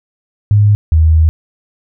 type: tone pair in turn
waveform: sine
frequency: 103.83 / 79.52 Hz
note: G#2 / D#2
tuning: 0 / +38 cents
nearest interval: perfect fourth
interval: 462 cents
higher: first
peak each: -5 dBFS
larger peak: neither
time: 0.51-0.75 / 0.92-1.29 s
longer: second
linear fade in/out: 0 ms
effects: none